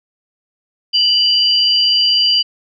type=tone pair together; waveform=sine; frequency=2968 / 4744 Hz; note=F#7 / D8; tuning=+5 / +17 cents; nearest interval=minor sixth; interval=812 cents; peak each=-13 dBFS; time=0.93-2.43 s; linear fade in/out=20 ms; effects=none